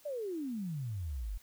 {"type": "exponential sweep", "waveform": "sine", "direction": "down", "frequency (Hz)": [613, 43.41], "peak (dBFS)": -35, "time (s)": [0.05, 1.38], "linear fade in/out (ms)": 10, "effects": ["white hiss -62 dBFS RMS until 1.42 s"]}